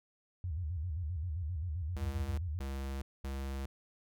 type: tone with vibrato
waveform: sine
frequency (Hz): 82.41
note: E2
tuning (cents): 0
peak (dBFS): -34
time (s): 0.44-2.59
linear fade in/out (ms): 0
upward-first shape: square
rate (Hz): 7.6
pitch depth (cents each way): 160
type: tone bursts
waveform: square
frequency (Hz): 67.8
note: C#2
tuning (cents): -38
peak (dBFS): -37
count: 3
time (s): 1.96-3.66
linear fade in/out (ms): 5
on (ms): 420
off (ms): 220
effects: none